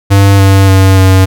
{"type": "tone with pitch steps", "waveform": "square", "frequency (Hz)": [98.9, 97.2, 95.6, 94.6], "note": ["G2", "G2", "G2", "F#2"], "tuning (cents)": [16, -14, -43, 39], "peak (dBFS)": -3, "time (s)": [0.1, 1.26], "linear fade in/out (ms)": 20, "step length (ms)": 290, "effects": []}